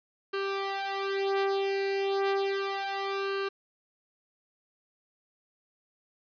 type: tone with flanger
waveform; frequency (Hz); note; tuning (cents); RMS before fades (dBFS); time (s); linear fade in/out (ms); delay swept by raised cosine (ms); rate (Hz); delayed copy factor
sawtooth; 392.7; G4; +3; -30; 0.33-3.49; 10; 0.7 to 3; 0.33; +0.9
effects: resampled to 11025 Hz + 10-bit